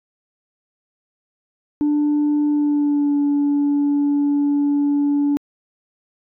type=tone with pitch glide; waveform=sine; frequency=295.2 to 287.5 Hz; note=D4 to D4; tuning=+9 to -37 cents; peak=-13 dBFS; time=1.81-5.37 s; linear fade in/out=0 ms; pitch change=-46 cents; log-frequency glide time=2.49-3.17 s; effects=tanh soft clip ceiling -13 dBFS